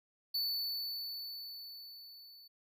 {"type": "tone with level ramp", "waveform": "square", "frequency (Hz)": 4481, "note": "C#8", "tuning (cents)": 18, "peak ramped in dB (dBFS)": [-32, -55], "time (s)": [0.34, 2.48], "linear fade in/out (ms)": 10, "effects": []}